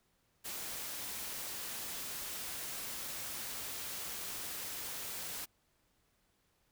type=noise; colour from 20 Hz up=white; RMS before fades=-42 dBFS; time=0.44-5.46 s; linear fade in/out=20 ms; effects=pink hiss -75 dBFS RMS until 6.71 s